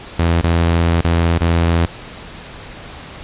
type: tone with dropouts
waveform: sawtooth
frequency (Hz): 84.1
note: E2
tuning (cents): +35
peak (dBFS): -8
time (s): 0.19-1.86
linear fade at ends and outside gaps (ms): 5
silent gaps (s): 0.413-0.435 / 1.012-1.044 / 1.384-1.407
effects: pink hiss -34 dBFS RMS until 3.23 s + resampled to 8000 Hz